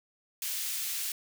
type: high-pass noise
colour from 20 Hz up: white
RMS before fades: -34 dBFS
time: 0.42-1.12 s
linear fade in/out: 2 ms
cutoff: 2300 Hz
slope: 12 dB/octave
effects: none